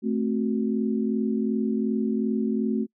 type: chord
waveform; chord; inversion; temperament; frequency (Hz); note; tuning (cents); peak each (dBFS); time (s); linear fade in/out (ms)
sine; F# diminished; first; equal with one note detuned; 220 / 262.7 / 370; A3 / C4 / F#4; 0 / +7 / 0; -24 / -28 / -30; 0.02-2.87; 50
effects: noise-tail reverb RT60 0.1 s tail -26 dB re dry